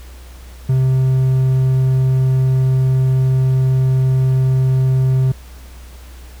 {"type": "tone", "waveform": "triangle", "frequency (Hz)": 130.81, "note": "C3", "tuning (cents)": 0, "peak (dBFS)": -9, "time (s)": [0.69, 5.32], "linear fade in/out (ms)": 5, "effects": ["added 62 Hz sine -34 dBFS peak until 6.4 s", "pink hiss -44 dBFS RMS until 6.4 s"]}